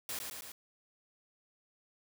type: noise with echo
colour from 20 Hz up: white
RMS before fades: -39 dBFS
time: 0.09-0.19 s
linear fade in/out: 2 ms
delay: 110 ms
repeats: 3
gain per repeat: -3 dB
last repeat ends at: 0.52 s
effects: none